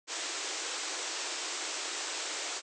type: band-pass noise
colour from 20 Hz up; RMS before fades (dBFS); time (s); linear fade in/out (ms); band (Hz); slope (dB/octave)
white; -37; 0.07-2.62; 50; 290 to 8100; 96
effects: none